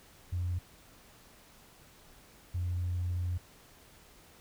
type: tone bursts at uneven times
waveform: sine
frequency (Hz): 88.7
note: F2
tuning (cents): +27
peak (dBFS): -29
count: 2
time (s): 0.32-0.59 / 2.54-3.38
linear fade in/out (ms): 10
effects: tanh soft clip ceiling -26 dBFS + pink hiss -58 dBFS RMS until 4.4 s